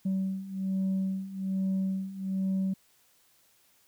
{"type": "beating tone pair", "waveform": "sine", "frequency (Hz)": [190.2, 191.4], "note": ["F#3", "G3"], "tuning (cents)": [48, -41], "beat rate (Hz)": 1.2, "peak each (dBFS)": [-31, -28], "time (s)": [0.05, 2.74], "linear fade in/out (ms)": 10, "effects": ["tanh soft clip ceiling -24 dBFS", "white hiss -65 dBFS RMS until 3.87 s"]}